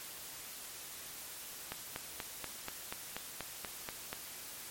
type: click train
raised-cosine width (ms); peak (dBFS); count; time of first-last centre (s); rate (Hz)
0.3; -22; 11; 1.72-4.13; 4.15
effects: white hiss -47 dBFS RMS until 4.7 s + MP3 64 kbps